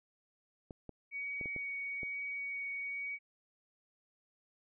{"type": "clicks", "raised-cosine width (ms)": 2, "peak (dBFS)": -32, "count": 6, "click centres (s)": [0.708, 0.893, 1.412, 1.458, 1.563, 2.032]}
{"type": "tone with vibrato", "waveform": "sine", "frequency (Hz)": 2248, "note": "C#7", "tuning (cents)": 24, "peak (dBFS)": -37, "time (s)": [1.11, 3.19], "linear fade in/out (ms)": 50, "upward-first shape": "triangle", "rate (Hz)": 1.1, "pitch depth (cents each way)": 9}
{"effects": []}